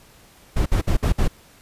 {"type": "noise bursts", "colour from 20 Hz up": "brown", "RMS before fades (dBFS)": -17, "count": 5, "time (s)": [0.56, 1.28], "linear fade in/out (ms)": 10, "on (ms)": 100, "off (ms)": 55, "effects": ["pink hiss -51 dBFS RMS until 1.61 s", "resampled to 32000 Hz"]}